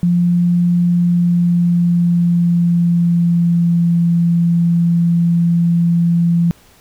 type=tone with pitch glide; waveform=sine; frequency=174.61 to 170.23 Hz; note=F3 to F3; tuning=0 to -44 cents; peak=-10 dBFS; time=0.03-6.51 s; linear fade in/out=0 ms; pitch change=-44 cents; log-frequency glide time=0.8-4.07 s; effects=pink hiss -48 dBFS RMS until 6.8 s